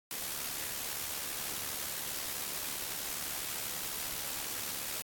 white noise with amplitude modulation, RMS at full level -36 dBFS, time 0.11-5.02 s, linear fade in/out 0 ms, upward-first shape sine, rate 72.3 Hz, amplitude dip 45%, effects AAC 64 kbps

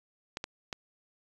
clicks, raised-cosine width 0.2 ms, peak -18 dBFS, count 3, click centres 0.371 / 0.441 / 0.728 s, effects resampled to 22050 Hz

